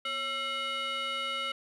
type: tone with frequency modulation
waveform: sine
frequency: 2141 Hz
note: C7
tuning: 39 cents sharp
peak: -28 dBFS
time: 0.05-1.52 s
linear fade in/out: 5 ms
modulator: 796 Hz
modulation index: 1.6
effects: tanh soft clip ceiling -30 dBFS + 11-bit